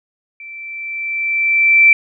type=tone with level ramp; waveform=sine; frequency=2336 Hz; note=D7; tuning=10 cents flat; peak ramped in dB=-31 to -4 dBFS; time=0.4-1.93 s; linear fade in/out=2 ms; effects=none